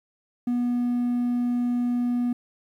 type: tone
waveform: triangle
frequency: 243.2 Hz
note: B3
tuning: 26 cents flat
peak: -19 dBFS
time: 0.47-2.33 s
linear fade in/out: 5 ms
effects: tanh soft clip ceiling -15 dBFS + 10-bit